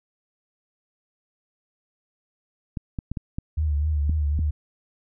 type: clicks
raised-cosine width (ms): 5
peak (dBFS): -16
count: 7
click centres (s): 2.772 / 2.988 / 3.116 / 3.172 / 3.385 / 4.095 / 4.391
type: tone with vibrato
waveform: sine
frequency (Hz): 75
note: D2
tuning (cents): +37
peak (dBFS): -20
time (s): 3.57-4.51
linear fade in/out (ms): 10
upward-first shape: triangle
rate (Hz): 3.9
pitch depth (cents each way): 82
effects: none